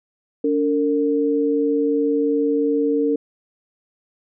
sine tone pair together, 287.1 / 455.7 Hz, D4 / A#4, -39 / -39 cents, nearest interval minor sixth, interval 800 cents, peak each -19 / -19 dBFS, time 0.44-3.16 s, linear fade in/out 5 ms, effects none

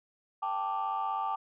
sine chord, G suspended second, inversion none, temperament equal, 784 / 880 / 1174.7 Hz, G5 / A5 / D6, 0 / 0 / 0 cents, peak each -33 dBFS, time 0.42-1.36 s, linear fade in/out 10 ms, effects tanh soft clip ceiling -24 dBFS

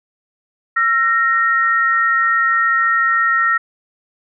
sine tone pair together, 1348.3 / 1863 Hz, E6 / A#6, +39 / -2 cents, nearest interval tritone, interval 559 cents, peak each -15 dBFS, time 0.76-3.58 s, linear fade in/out 10 ms, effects none

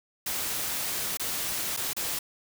white noise with dropouts, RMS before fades -31 dBFS, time 0.26-2.19 s, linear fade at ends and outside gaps 5 ms, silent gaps 1.172-1.196 / 1.766-1.772 / 1.933-1.965 s, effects none

